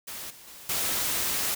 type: noise with level steps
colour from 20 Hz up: white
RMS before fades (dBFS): -38 / -49 / -46 / -28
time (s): 0.07-1.55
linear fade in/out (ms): 10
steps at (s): 0.3 / 0.47 / 0.69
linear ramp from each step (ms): 5
effects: none